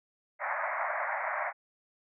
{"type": "band-pass noise", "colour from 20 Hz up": "pink", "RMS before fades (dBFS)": -33, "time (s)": [0.39, 1.53], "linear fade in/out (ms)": 50, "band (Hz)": [590, 2200], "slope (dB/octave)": 96, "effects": []}